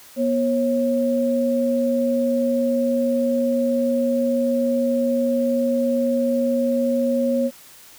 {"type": "tone pair together", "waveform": "sine", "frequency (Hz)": [242, 544.3], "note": ["B3", "C#5"], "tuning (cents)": [-35, -32], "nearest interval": "octave + major second", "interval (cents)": 1403, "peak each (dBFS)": -20, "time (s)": [0.16, 7.51], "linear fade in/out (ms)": 50, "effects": ["white hiss -46 dBFS RMS until 7.98 s"]}